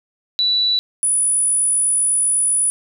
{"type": "tone pair in turn", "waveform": "sine", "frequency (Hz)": [3951, 9856], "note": ["B7", "D#9"], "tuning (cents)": [0, -17], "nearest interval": "octave + major third", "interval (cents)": 1583, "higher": "second", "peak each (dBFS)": -14, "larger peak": "neither", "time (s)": [[0.39, 0.79], [1.03, 2.7]], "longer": "second", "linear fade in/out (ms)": 0, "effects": []}